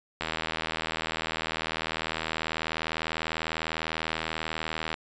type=click train; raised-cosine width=0.3 ms; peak=-13 dBFS; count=380; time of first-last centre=0.21-4.942 s; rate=80.1 Hz; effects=resampled to 16000 Hz